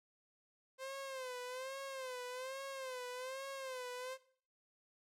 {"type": "tone with vibrato", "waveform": "sawtooth", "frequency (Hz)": 520, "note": "C5", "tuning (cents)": -11, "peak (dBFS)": -39, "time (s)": [0.78, 4.18], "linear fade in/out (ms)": 50, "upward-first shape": "sine", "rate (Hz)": 1.2, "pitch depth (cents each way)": 86, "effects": ["noise-tail reverb RT60 0.5 s tail -18 dB re dry", "low-pass 12000 Hz 12 dB/octave"]}